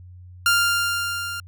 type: tone with level ramp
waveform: sawtooth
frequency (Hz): 1396.9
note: F6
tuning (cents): 0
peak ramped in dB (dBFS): -11 to -25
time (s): 0.46-1.4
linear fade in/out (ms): 2
effects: added 90 Hz sine -40 dBFS peak until 1.47 s